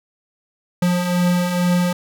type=beating tone pair; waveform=square; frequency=175.7 / 177.9 Hz; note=F3 / F3; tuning=+11 / +32 cents; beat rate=2.2 Hz; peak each=-25 / -17 dBFS; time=0.82-1.93 s; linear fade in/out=5 ms; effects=none